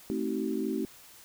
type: chord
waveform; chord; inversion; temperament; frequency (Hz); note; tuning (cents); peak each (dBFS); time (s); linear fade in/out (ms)
sine; A diminished seventh; none; just; 220 / 264 / 316.8 / 380.2; A3 / C4 / Eb4 / Gb4; 0 / +16 / +31 / +47; -34; 0.1-0.85; 0
effects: white hiss -53 dBFS RMS until 1.24 s